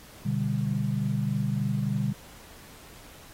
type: chord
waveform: sine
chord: G major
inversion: first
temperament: equal with one note detuned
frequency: 123.47 / 146.83 / 198.73 Hz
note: B2 / D3 / G3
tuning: 0 / 0 / +24 cents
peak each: -29 dBFS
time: 0.25-2.13 s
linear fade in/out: 10 ms
effects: pink hiss -50 dBFS RMS until 3.33 s + AAC 48 kbps